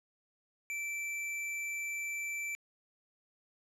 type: tone with hard clipping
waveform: triangle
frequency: 2332 Hz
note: D7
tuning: 13 cents flat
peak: -37 dBFS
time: 0.7-2.55 s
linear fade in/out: 0 ms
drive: 16 dB
effects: low-pass 12000 Hz 12 dB/octave